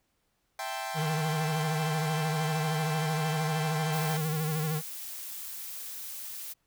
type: chord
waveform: sawtooth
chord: A minor seventh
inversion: second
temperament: equal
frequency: 659.3 / 784 / 880 / 1046.5 Hz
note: E5 / G5 / A5 / C6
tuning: 0 / 0 / 0 / 0 cents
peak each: -36 / -32 / -38 / -38 dBFS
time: 0.59-4.17 s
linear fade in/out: 2 ms
type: tone with vibrato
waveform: square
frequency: 155.56 Hz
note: D#3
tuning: in tune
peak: -29 dBFS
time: 0.94-4.82 s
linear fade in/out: 50 ms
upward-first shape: sine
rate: 13 Hz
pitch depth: 62 cents each way
type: noise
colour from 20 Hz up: blue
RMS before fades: -40 dBFS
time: 3.92-6.54 s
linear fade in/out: 20 ms
effects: pink hiss -75 dBFS RMS until 6.66 s